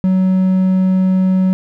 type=tone; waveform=triangle; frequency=187.1 Hz; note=F#3; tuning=20 cents sharp; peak=-8 dBFS; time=0.04-1.53 s; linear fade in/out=0 ms; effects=none